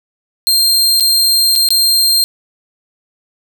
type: tone with dropouts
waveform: sawtooth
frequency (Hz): 4186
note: C8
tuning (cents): 0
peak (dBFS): -6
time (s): 0.47-2.24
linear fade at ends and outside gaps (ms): 0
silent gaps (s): 0.999-1.006 / 1.554-1.56 / 1.688-1.705
effects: none